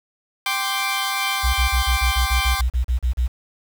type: chord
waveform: 15% pulse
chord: G suspended fourth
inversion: none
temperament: equal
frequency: 784 / 1046.5 / 1174.7 Hz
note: G5 / C6 / D6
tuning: 0 / 0 / 0 cents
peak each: -19 dBFS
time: 0.46-2.61 s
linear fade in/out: 2 ms
type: tone bursts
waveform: sine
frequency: 61.6 Hz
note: B1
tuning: 4 cents flat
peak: -16 dBFS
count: 13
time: 1.43-3.28 s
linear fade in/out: 20 ms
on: 110 ms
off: 35 ms
effects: 7-bit